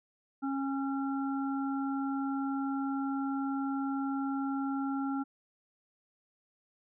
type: harmonic tone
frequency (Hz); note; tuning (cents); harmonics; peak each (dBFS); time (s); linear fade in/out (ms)
273.1; C#4; -26; 1 / 3 / 5; -31 / -40 / -41; 0.42-5.24; 20
effects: none